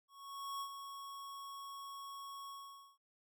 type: tone with ADSR envelope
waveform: square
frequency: 1106 Hz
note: C#6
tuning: 4 cents flat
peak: -40 dBFS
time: 0.08-2.98 s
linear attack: 530 ms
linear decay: 72 ms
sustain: -7 dB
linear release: 490 ms
effects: none